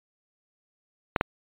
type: clicks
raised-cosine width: 0.5 ms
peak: -7 dBFS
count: 2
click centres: 1.162 / 1.211 s
effects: resampled to 8000 Hz